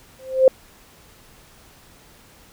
sine tone with exponential growth, 523.3 Hz, C5, in tune, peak -5 dBFS, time 0.19-0.48 s, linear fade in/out 2 ms, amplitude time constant 63 ms, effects pink hiss -50 dBFS RMS until 2.52 s

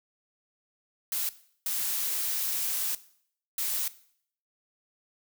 blue noise bursts at uneven times, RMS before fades -30 dBFS, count 3, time 1.12-1.29 / 1.66-2.95 / 3.58-3.88 s, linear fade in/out 2 ms, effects noise-tail reverb RT60 0.6 s tail -17 dB re dry

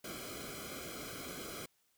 pink noise with comb filter, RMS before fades -45 dBFS, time 0.04-1.66 s, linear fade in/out 5 ms, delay 1.1 ms, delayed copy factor -1, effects white hiss -75 dBFS RMS until 1.97 s

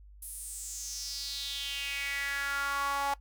sawtooth tone with high-pass filter sweep, 280.1 Hz, C#4, 18 cents sharp, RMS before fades -35 dBFS, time 0.22-3.14 s, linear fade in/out 5 ms, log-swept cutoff 11000 to 860 Hz, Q 4.5, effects noise-tail reverb RT60 0.1 s tail -18 dB re dry + added 50 Hz sine -50 dBFS peak until 3.2 s

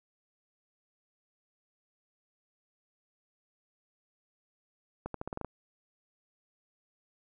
accelerating click train, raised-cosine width 1 ms, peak -22 dBFS, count 8, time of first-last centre 5.06-5.447 s, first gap 83 ms, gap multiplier 0.86, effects none

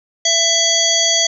harmonic tone with a mistuned harmonic, 666 Hz, E5, 18 cents sharp, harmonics 1 / 3 / 5 / 7 / 9 / 10, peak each -22 / -23 / -17 / -19 / -18 / -20 dBFS, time 0.25-1.27 s, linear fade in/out 5 ms, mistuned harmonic 7, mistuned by -30 cents, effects none

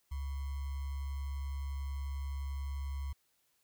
sine tone with sample-and-hold, 69.3 Hz, C#2, in tune, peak -35 dBFS, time 0.11-3.13 s, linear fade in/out 10 ms, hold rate 1050 Hz, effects white hiss -75 dBFS RMS until 3.63 s

